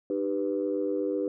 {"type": "chord", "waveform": "sine", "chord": "Eb augmented", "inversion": "none", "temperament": "equal with one note detuned", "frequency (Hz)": [303.8, 392, 493.9], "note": ["Eb4", "G4", "B4"], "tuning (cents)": [-41, 0, 0], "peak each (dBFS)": -30, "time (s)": [0.1, 1.28], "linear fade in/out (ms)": 2, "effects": ["tanh soft clip ceiling -17 dBFS"]}